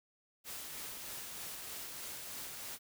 white noise with tremolo, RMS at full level -44 dBFS, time 0.44-2.79 s, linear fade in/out 50 ms, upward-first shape sine, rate 3.2 Hz, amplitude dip 25%, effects none

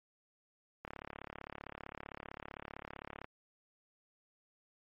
click train, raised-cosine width 0.5 ms, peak -28 dBFS, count 86, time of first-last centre 0.85-3.244 s, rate 35.5 Hz, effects MP3 32 kbps

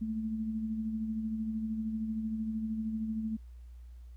sine tone with tremolo, 220 Hz, A3, in tune, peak -30 dBFS, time 0.01-3.37 s, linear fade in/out 10 ms, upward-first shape sine, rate 13 Hz, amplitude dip 40%, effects added 60 Hz sine -46 dBFS peak until 4.16 s + pink hiss -73 dBFS RMS until 4.16 s

